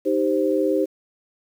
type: chord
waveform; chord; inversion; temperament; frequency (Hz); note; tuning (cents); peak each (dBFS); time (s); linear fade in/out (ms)
sine; C minor; first; equal; 311.1 / 392 / 523.3; Eb4 / G4 / C5; 0 / 0 / 0; -22; 0.05-0.86; 20
effects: 8-bit